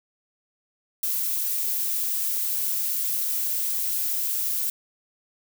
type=noise; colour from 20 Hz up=violet; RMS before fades=-26 dBFS; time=1.03-4.7 s; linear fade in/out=2 ms; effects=none